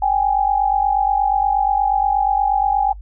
sine tone pair together, 784 / 832.4 Hz, G5 / G#5, 0 / +4 cents, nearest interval minor second, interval 104 cents, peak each -17 dBFS, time 0.02-2.93 s, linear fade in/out 5 ms, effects noise-tail reverb RT60 0.1 s tail -25 dB re dry + added 50 Hz sine -32 dBFS peak until 3.01 s

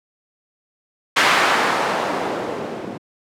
blue noise with low-pass filter sweep, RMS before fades -20 dBFS, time 1.16-2.98 s, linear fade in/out 10 ms, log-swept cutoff 1800 to 300 Hz, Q 0.92, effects high-pass 150 Hz 12 dB/octave

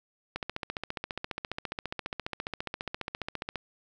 click train, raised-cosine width 0.3 ms, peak -17 dBFS, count 48, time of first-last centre 0.36-3.557 s, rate 14.7 Hz, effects none

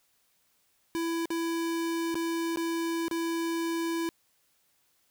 square tone with dropouts, 332.5 Hz, E4, 15 cents sharp, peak -29 dBFS, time 0.95-4.09 s, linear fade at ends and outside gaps 0 ms, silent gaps 1.256-1.304 / 2.144-2.154 / 2.56-2.572 / 3.082-3.112 s, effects white hiss -70 dBFS RMS until 5.1 s

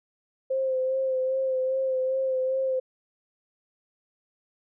sine tone with vibrato, 523.3 Hz, C5, in tune, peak -23 dBFS, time 0.5-2.8 s, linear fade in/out 10 ms, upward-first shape sine, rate 2.5 Hz, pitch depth 26 cents each way, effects none

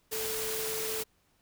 sine tone in noise, 440 Hz, A4, in tune, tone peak -36 dBFS, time 0.11-1.04 s, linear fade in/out 20 ms, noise white, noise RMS -35 dBFS, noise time 0.11-1.04 s, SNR -4 dB, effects pink hiss -70 dBFS RMS until 1.41 s

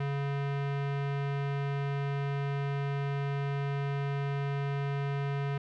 square tone with low-pass filter, 140.4 Hz, C#3, 22 cents sharp, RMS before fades -32 dBFS, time 0-5.58 s, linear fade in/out 5 ms, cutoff 2400 Hz, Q 1.1, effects none

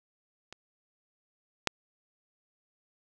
clicks, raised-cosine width 0.2 ms, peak -26 / -7 dBFS, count 2, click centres 0.526 / 1.673 s, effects none

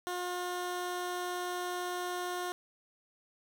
15% pulse tone, 357.8 Hz, F4, 42 cents sharp, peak -28 dBFS, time 0.07-2.52 s, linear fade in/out 0 ms, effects none

